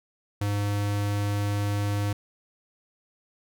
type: tone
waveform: square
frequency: 102.2 Hz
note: G#2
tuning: 27 cents flat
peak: -25 dBFS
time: 0.41-2.13 s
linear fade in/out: 5 ms
effects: none